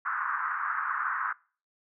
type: band-pass noise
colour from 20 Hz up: pink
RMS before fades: -31 dBFS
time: 0.05-1.33 s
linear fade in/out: 10 ms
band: 1100 to 1600 Hz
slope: 48 dB/octave
effects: noise-tail reverb RT60 0.4 s tail -23 dB re dry